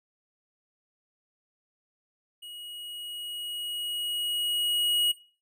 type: tone with level ramp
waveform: square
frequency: 2900 Hz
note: F#7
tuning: 35 cents flat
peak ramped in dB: -42 to -23 dBFS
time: 2.42-5.12 s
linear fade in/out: 10 ms
effects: noise-tail reverb RT60 0.4 s tail -19 dB re dry